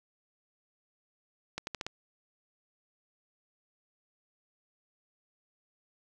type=accelerating click train; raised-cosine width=0.2 ms; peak=-18 dBFS; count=5; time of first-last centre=1.58-1.866 s; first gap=91 ms; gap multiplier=0.84; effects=none